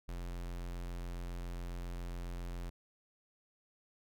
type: tone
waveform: square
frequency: 43.65 Hz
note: F1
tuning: in tune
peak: -40 dBFS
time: 0.08-2.7 s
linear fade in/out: 10 ms
effects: none